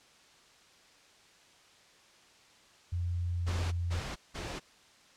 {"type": "tone with pitch glide", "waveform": "sine", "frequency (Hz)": [87.31, 86.56], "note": ["F2", "F2"], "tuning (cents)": [0, -15], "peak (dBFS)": -30, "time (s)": [2.92, 4], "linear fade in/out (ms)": 10, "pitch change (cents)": -15, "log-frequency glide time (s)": [3.34, 3.49]}
{"type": "noise bursts", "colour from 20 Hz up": "pink", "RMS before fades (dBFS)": -39, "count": 3, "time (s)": [3.46, 4.6], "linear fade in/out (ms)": 20, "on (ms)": 260, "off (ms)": 180}
{"effects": ["white hiss -60 dBFS RMS until 5.16 s", "low-pass 6000 Hz 12 dB/octave"]}